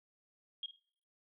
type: tone with echo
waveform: sine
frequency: 3254 Hz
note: G#7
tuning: 36 cents flat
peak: -37 dBFS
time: 0.63-0.66 s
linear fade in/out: 2 ms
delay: 51 ms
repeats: 2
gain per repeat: -12 dB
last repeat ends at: 0.762 s
effects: noise-tail reverb RT60 0.6 s tail -22 dB re dry